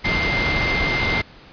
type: tone in noise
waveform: sine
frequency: 2093 Hz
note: C7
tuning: in tune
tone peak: -21 dBFS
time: 0.04-1.22 s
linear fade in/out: 10 ms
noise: pink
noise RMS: -22 dBFS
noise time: 0.04-1.22 s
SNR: -2 dB
effects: pink hiss -45 dBFS RMS until 1.52 s + resampled to 11025 Hz